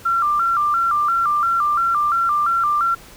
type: tone with vibrato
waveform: sine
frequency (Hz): 1272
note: D#6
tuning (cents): +38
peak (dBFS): -15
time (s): 0.05-2.95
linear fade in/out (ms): 10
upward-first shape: square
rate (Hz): 2.9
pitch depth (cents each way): 120
effects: pink hiss -43 dBFS RMS until 3.16 s